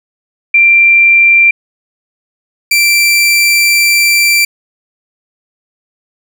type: tone pair in turn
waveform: sine / sawtooth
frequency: 2364 / 2348 Hz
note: D7 / D7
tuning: +11 / -1 cents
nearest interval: unison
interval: 12 cents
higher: first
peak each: -3 dBFS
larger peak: neither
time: 0.54-1.51 / 2.71-4.45 s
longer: second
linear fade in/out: 5 ms
effects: none